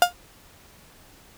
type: tone with exponential decay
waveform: 35% pulse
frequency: 708 Hz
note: F5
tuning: 23 cents sharp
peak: -7 dBFS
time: 0.02-0.13 s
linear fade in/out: 1 ms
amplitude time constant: 22 ms
effects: pink hiss -52 dBFS RMS until 1.37 s